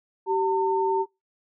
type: tone pair together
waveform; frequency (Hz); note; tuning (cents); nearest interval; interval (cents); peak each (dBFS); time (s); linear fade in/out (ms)
sine; 385.3 / 905.4; G4 / A5; -30 / +49; octave + minor third; 1479; -23; 0.26-1.06; 50
effects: noise-tail reverb RT60 0.2 s tail -21 dB re dry